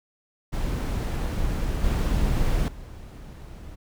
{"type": "noise with level steps", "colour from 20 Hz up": "brown", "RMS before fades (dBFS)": [-26, -23, -40], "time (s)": [0.52, 3.76], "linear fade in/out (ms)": 20, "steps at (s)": [1.84, 2.68], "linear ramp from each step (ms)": 2, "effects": []}